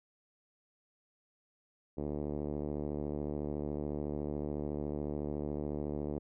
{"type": "tone with low-pass filter", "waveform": "5% pulse", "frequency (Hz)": 73.9, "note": "D2", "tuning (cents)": 11, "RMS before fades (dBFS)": -37, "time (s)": [1.97, 6.19], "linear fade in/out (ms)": 10, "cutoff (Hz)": 390, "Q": 1.2, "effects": []}